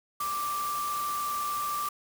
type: tone in noise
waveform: sine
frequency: 1174.7 Hz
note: D6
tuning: in tune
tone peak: -29 dBFS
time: 0.2-1.89 s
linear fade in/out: 5 ms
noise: white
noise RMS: -39 dBFS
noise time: 0.2-1.89 s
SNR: +7 dB
effects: none